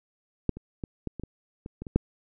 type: clicks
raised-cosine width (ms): 3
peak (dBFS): -10 / -26 / -20 / -18 / -23 / -23 / -25 / -23 / -25 / -7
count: 10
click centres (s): 0.493 / 0.57 / 0.838 / 1.073 / 1.197 / 1.236 / 1.661 / 1.82 / 1.868 / 1.96
effects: none